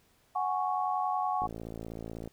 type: chord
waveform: sine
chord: F# suspended second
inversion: none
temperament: equal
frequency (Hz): 740 / 830.6 / 1108.7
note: F#5 / G#5 / C#6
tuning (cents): 0 / 0 / 0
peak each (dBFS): -31 / -33 / -33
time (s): 0.35-1.47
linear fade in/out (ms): 10
type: click train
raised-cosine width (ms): 2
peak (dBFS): -27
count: 49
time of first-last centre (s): 1.42-2.276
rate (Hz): 56.1
effects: pink hiss -67 dBFS RMS until 2.32 s